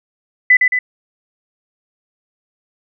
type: tone with echo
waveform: sine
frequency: 2000 Hz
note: B6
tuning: 21 cents sharp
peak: -5 dBFS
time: 0.5-0.57 s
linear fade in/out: 5 ms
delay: 110 ms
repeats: 2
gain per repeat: -4 dB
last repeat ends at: 0.79 s
effects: none